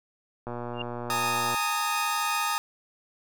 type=click train; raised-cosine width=1 ms; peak=-21 dBFS; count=130; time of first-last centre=0.47-1.545 s; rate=120 Hz
type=tone with exponential growth; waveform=sine; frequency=2794 Hz; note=F7; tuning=in tune; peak=-28 dBFS; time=0.73-0.82 s; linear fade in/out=5 ms; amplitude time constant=18 ms
type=chord; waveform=sawtooth; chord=Ab suspended second; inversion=none; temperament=equal with one note detuned; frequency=830.6 / 910.5 / 1244.5 Hz; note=Ab5 / Bb5 / Eb6; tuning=0 / -41 / 0 cents; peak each=-29 / -27 / -24 dBFS; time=1.1-2.58 s; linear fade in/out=0 ms
effects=none